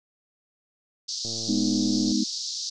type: band-pass noise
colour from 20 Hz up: pink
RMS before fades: -32 dBFS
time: 1.08-2.7 s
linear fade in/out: 10 ms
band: 4200 to 6100 Hz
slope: 48 dB/octave
type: click train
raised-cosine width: 2 ms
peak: -27 dBFS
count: 99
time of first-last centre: 1.25-2.117 s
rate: 113 Hz
type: chord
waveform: sine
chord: G# minor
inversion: none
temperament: equal with one note detuned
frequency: 207.7 / 247.8 / 311.1 Hz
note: G#3 / B3 / D#4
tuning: 0 / +6 / 0 cents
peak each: -26 dBFS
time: 1.48-2.24 s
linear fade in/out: 10 ms
effects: none